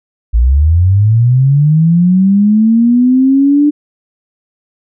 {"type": "linear sweep", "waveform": "sine", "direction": "up", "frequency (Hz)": [53.8, 297.4], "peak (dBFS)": -5, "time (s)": [0.33, 3.71], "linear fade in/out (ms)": 20, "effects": []}